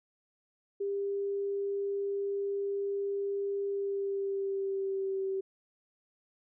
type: tone with pitch glide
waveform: sine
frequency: 399.1 to 385.3 Hz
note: G4 to G4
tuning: +31 to -30 cents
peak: -30 dBFS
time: 0.8-5.41 s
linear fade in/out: 10 ms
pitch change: -61 cents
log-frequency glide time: 3.68-5.25 s
effects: none